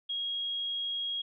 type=tone; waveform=sine; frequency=3284 Hz; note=G#7; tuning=20 cents flat; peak=-31 dBFS; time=0.09-1.22 s; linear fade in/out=10 ms; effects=none